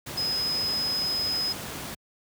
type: tone in noise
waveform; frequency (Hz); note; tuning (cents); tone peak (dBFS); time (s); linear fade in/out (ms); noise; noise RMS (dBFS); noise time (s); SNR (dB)
sine; 5060; D#8; +28; -25; 0.17-1.53; 10; pink; -36; 0.06-1.95; +8
effects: high-pass 80 Hz 12 dB/octave